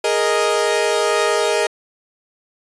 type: chord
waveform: sawtooth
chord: Ab suspended second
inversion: none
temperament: equal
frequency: 415.3 / 466.2 / 622.3 Hz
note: Ab4 / Bb4 / Eb5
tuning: 0 / 0 / 0 cents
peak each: -16 dBFS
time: 0.04-1.67 s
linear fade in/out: 5 ms
effects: resampled to 24000 Hz